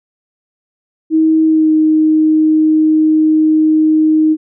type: tone with pitch glide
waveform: sine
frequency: 317.6 to 312 Hz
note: D#4 to D#4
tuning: +36 to +5 cents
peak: -7 dBFS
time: 1.1-4.37 s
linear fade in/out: 50 ms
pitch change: -31 cents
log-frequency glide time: 1.45-1.71 s
effects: none